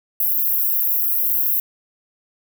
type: high-pass noise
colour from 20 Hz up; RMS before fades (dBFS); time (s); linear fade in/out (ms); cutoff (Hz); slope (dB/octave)
pink; -19; 0.2-1.6; 2; 12000; 96
effects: none